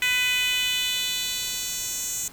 10% pulse tone with high-pass filter sweep, 499 Hz, B4, 18 cents sharp, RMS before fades -26 dBFS, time 0.02-2.28 s, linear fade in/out 2 ms, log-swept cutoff 2200 to 6600 Hz, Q 2.4, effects pink hiss -47 dBFS RMS until 2.32 s

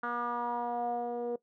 10% pulse tone with low-pass filter sweep, 239.9 Hz, A#3, 50 cents sharp, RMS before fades -34 dBFS, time 0.03-1.36 s, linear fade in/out 5 ms, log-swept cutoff 1400 to 500 Hz, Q 4.4, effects noise-tail reverb RT60 0.1 s tail -19 dB re dry

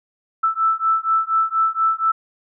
sine beating tone pair, 1318.5 / 1322.7 Hz, E6 / E6, 0 / +5 cents, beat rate 4.2 Hz, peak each -19 dBFS, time 0.43-2.12 s, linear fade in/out 10 ms, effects none

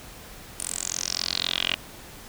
10% pulse tone with band-pass filter sweep, 43.92 Hz, F1, 11 cents sharp, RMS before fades -29 dBFS, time 0.6-1.75 s, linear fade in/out 0 ms, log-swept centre 9300 to 2800 Hz, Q 5.3, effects pink hiss -44 dBFS RMS until 2.28 s

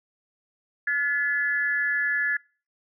sine tone with amplitude modulation, 1713 Hz, A6, 47 cents flat, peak -18 dBFS, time 0.87-2.37 s, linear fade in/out 5 ms, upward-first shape sine, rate 288 Hz, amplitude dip 75%, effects noise-tail reverb RT60 0.4 s tail -26 dB re dry

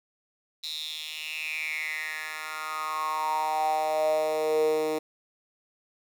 10% pulse tone with high-pass filter sweep, 155.56 Hz, D#3, in tune, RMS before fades -29 dBFS, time 0.63-4.99 s, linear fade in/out 10 ms, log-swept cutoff 4000 to 380 Hz, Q 7.4, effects none

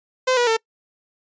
sawtooth tone with pitch steps, 514 / 484.2 / 448.7 Hz, C5 / B4 / A4, -31 / -34 / +34 cents, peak -12 dBFS, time 0.27-0.57 s, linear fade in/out 10 ms, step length 100 ms, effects noise-tail reverb RT60 0.1 s tail -25 dB re dry + resampled to 16000 Hz

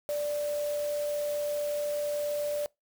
sine tone in noise, 587.3 Hz, D5, in tune, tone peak -28 dBFS, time 0.09-2.66 s, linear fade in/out 0 ms, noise white, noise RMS -44 dBFS, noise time 0.09-2.66 s, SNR +13 dB, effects noise-tail reverb RT60 0.2 s tail -25 dB re dry

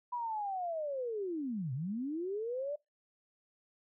sine linear two-way sweep, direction down then up, 989 to 121.1 to 599 Hz, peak -34 dBFS, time 0.12-2.76 s, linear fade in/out 10 ms, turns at 1.73 s, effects noise-tail reverb RT60 0.2 s tail -23 dB re dry

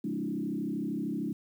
sine tone with frequency modulation, 252.1 Hz, B3, 36 cents sharp, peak -30 dBFS, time 0.04-1.33 s, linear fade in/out 5 ms, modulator 33.1 Hz, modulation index 2.3, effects 10-bit

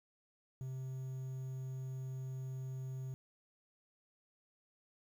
triangle tone with quantisation, 130.81 Hz, C3, in tune, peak -38 dBFS, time 0.61-3.14 s, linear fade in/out 0 ms, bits 11, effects none

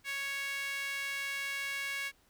sawtooth tone with high-pass filter, 554.4 Hz, C#5, in tune, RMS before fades -37 dBFS, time 0.04-2.12 s, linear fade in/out 50 ms, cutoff 2000 Hz, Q 4, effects pink hiss -68 dBFS RMS until 2.29 s

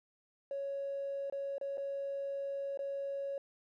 triangle tone with dropouts, 555 Hz, C#5, 2 cents sharp, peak -32 dBFS, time 0.51-3.38 s, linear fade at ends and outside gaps 2 ms, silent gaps 1.299-1.324 / 1.582-1.612 / 1.773-1.78 / 2.774-2.791 s, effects tanh soft clip ceiling -33 dBFS

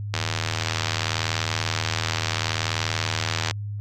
click train, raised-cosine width 0.2 ms, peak -7 dBFS, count 273, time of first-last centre 0.14-3.511 s, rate 80.7 Hz, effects added 103 Hz sine -28 dBFS peak until 3.8 s + AAC 48 kbps

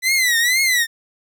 sawtooth tone with vibrato, 1988 Hz, B6, 11 cents sharp, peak -11 dBFS, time 0.02-0.87 s, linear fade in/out 50 ms, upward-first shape triangle, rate 2.1 Hz, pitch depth 160 cents each way, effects none

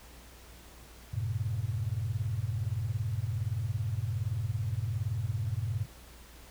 sine chord, F# diminished, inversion none, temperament equal with one note detuned, 92.5 / 110 / 131.34 Hz, F#2 / A2 / C3, 0 / 0 / +7 cents, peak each -35 / -32 / -37 dBFS, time 1.13-5.86 s, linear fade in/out 10 ms, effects added 59 Hz sine -52 dBFS peak until 6.5 s + pink hiss -54 dBFS RMS until 6.5 s

